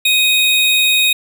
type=tone pair together; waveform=square; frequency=2500 / 3743 Hz; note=D#7 / A#7; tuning=+8 / +6 cents; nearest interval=perfect fifth; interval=698 cents; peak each=-14 dBFS; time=0.05-1.13 s; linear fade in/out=5 ms; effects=none